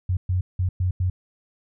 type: tone bursts at uneven times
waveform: sine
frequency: 91.5 Hz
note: F#2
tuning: 19 cents flat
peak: -19 dBFS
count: 5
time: 0.09-0.17 / 0.29-0.41 / 0.59-0.69 / 0.8-0.91 / 1-1.1 s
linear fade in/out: 5 ms
effects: none